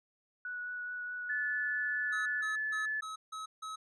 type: tone with vibrato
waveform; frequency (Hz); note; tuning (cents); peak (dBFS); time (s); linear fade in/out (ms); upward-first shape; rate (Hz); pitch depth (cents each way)
sine; 1471; F#6; -11; -37; 0.45-2.41; 2; triangle; 4.7; 10
type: tone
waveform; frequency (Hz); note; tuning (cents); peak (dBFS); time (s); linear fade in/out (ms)
sine; 1732; A6; -28; -32; 1.29-3.01; 10
type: tone bursts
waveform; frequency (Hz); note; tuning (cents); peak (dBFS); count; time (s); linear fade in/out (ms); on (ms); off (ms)
square; 1283; E6; -47; -40; 6; 2.12-3.76; 10; 140; 160
effects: resampled to 24000 Hz